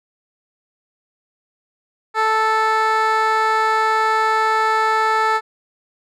15% pulse tone with band-pass filter, 439.1 Hz, A4, 4 cents flat, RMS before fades -17 dBFS, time 2.14-5.41 s, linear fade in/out 50 ms, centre 1200 Hz, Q 0.97, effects none

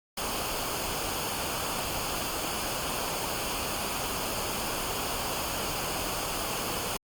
pink noise with comb filter, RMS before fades -32 dBFS, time 0.17-6.97 s, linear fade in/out 5 ms, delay 0.52 ms, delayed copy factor -0.55, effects Opus 48 kbps

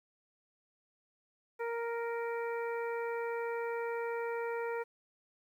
harmonic tone, 466.2 Hz, A#4, in tune, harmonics 1 / 2 / 3 / 4 / 5, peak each -35 / -41 / -45 / -47 / -49 dBFS, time 1.59-4.84 s, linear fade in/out 20 ms, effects 11-bit

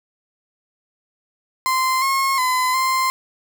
35% pulse tone with pitch steps, 1039 / 1081 / 1016 / 1045 Hz, C6 / C#6 / B5 / C6, -12 / -44 / +49 / -2 cents, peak -15 dBFS, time 1.66-3.1 s, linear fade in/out 0 ms, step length 360 ms, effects none

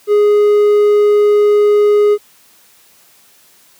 triangle tone, 415.3 Hz, G#4, in tune, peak -5 dBFS, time 0.07-2.18 s, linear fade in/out 50 ms, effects white hiss -48 dBFS RMS until 3.79 s + high-pass 100 Hz 12 dB/octave

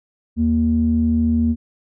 square tone with low-pass filter, 77.78 Hz, D#2, in tune, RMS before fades -17 dBFS, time 0.36-1.56 s, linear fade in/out 50 ms, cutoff 220 Hz, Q 9.3, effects none

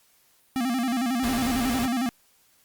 square tone with vibrato, 248.5 Hz, B3, 11 cents sharp, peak -24 dBFS, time 0.56-2.09 s, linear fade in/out 0 ms, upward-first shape square, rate 11 Hz, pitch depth 100 cents each way
pink noise, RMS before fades -32 dBFS, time 1.22-1.87 s, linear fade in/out 20 ms
effects white hiss -62 dBFS RMS until 2.64 s + Opus 48 kbps

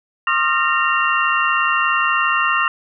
sine tone cluster, 1071 / 1223 / 1380 / 1839 / 2764 Hz, C6 / D#6 / F6 / A#6 / F7, +40 / -30 / -21 / -24 / -19 cents, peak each -21 dBFS, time 0.27-2.68 s, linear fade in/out 2 ms, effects none

